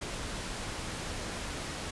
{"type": "low-pass noise", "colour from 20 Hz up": "pink", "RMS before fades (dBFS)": -38, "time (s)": [0.01, 1.91], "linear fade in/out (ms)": 10, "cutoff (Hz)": 9800, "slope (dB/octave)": 12, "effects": ["resampled to 24000 Hz"]}